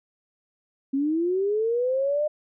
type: linear sweep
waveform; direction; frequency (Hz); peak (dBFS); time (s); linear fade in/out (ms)
sine; up; 265.5 to 610; -21; 0.93-2.28; 10
effects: none